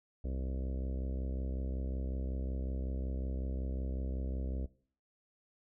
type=harmonic tone; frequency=65.41 Hz; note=C2; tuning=in tune; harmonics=1 / 2 / 3 / 4 / 5 / 6 / 7 / 8 / 9 / 10; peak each=-35 / -47 / -47 / -47 / -52 / -54 / -52 / -54 / -55 / -61 dBFS; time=0.24-4.66 s; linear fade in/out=5 ms; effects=noise-tail reverb RT60 0.5 s tail -19 dB re dry